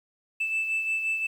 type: beating tone pair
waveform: sine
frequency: 2637 / 2642.7 Hz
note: E7 / E7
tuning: 0 / +4 cents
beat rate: 5.7 Hz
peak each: -24 / -33 dBFS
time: 0.4-1.27 s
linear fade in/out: 10 ms
effects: tanh soft clip ceiling -22 dBFS + 9-bit